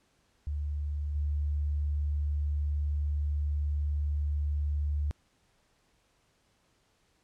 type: tone with level steps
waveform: sine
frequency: 73.42 Hz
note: D2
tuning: in tune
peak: -30 / -27 dBFS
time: 0.47-5.11 s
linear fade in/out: 0 ms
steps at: 1.15 s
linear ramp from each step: 5 ms
effects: pink hiss -70 dBFS RMS until 7.23 s + low-pass 9000 Hz 12 dB/octave